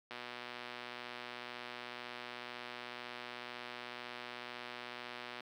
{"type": "click train", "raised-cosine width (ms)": 0.3, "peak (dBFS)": -28, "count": 647, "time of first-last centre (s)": [0.11, 5.405], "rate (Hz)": 122, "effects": ["high-pass 200 Hz 12 dB/octave", "11-bit"]}